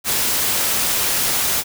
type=noise; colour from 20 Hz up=white; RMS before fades=-19 dBFS; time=0.04-1.64 s; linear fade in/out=50 ms; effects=none